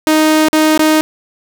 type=tone with dropouts; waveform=sawtooth; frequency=311.1 Hz; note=D#4; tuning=in tune; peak=-4 dBFS; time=0.07-1.01 s; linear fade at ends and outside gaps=0 ms; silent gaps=0.485-0.53 / 0.776-0.793 s; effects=none